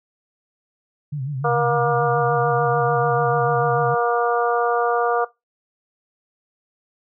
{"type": "tone with vibrato", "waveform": "sine", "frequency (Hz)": 138.59, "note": "C#3", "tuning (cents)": 0, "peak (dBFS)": -23, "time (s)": [1.12, 3.95], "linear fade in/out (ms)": 10, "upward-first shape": "sine", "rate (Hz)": 6.8, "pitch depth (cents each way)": 130}
{"type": "harmonic tone", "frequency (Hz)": 237.5, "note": "A#3", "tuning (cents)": 33, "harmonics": [2, 3, 4, 5, 6], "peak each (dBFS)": [-21, -22, -27, -23, -27], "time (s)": [1.44, 5.25], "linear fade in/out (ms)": 10}
{"effects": ["noise-tail reverb RT60 0.2 s tail -20 dB re dry"]}